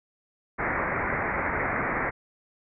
white low-pass noise, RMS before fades -28 dBFS, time 0.58-2.11 s, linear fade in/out 20 ms, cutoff 2200 Hz, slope 96 dB/octave, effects none

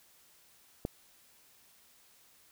click, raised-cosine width 2 ms, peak -19 dBFS, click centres 0.851 s, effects white hiss -63 dBFS RMS until 2.51 s

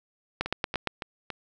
two click trains, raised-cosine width 0.3 ms, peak -10 / -17 dBFS, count 5 / 4, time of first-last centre 0.41-0.873 / 0.46-1.303 s, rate 8.64 / 3.56 Hz, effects none

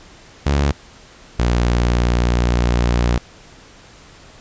sawtooth tone pair in turn, 70.9 / 59.62 Hz, C#2 / A#1, +40 / +40 cents, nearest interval minor third, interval 300 cents, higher first, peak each -10 dBFS, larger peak neither, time 0.46-0.72 / 1.39-3.18 s, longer second, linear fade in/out 5 ms, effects pink hiss -44 dBFS RMS until 4.4 s + resampled to 16000 Hz

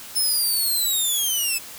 10% pulse linear sweep, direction down, 5274 to 2570 Hz, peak -13 dBFS, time 0.15-1.59 s, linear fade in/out 20 ms, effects white hiss -39 dBFS RMS until 1.78 s

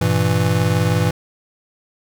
square chord, E diminished, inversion first, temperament just, 98.89 / 118.67 / 164.81 Hz, G2 / Bb2 / E3, +16 / +31 / 0 cents, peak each -20 dBFS, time 0.01-1.11 s, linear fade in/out 5 ms, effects none

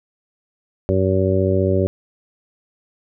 harmonic tone, 94.8 Hz, F#2, 43 cents sharp, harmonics 1 / 2 / 3 / 4 / 5 / 6, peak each -19 / -23 / -25 / -20 / -25 / -22 dBFS, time 0.89-1.87 s, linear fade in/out 0 ms, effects none

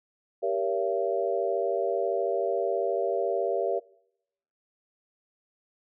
sine chord, G diminished seventh, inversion none, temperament just, 392 / 470.4 / 564.5 / 677.4 Hz, G4 / Bb4 / Db5 / Fb5, 0 / +16 / +31 / +47 cents, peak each -30 dBFS, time 0.42-3.8 s, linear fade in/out 20 ms, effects noise-tail reverb RT60 0.8 s tail -23 dB re dry

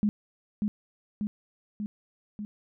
sine tone with echo, 208.9 Hz, G#3, 10 cents sharp, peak -21 dBFS, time 0.03-0.09 s, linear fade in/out 0 ms, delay 590 ms, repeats 4, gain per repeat -3 dB, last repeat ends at 2.45 s, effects none

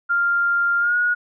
sine tone with pitch glide, 1396 to 1448.6 Hz, F6 to F#6, -1 to -37 cents, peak -16 dBFS, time 0.09-1.15 s, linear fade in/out 20 ms, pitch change +64 cents, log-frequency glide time 0.79-0.96 s, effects none

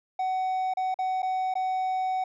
triangle tone with dropouts, 750 Hz, F#5, 23 cents sharp, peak -23 dBFS, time 0.19-2.24 s, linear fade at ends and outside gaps 5 ms, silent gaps 0.738-0.77 / 0.943-0.988 / 1.221-1.228 / 1.54-1.553 s, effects resampled to 16000 Hz

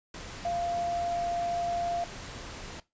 sine tone in noise, 693 Hz, F5, 14 cents flat, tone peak -28 dBFS, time 0.45-2.04 s, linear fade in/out 2 ms, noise pink, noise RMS -42 dBFS, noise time 0.14-2.8 s, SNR +11 dB, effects noise-tail reverb RT60 0.2 s tail -17 dB re dry + resampled to 16000 Hz

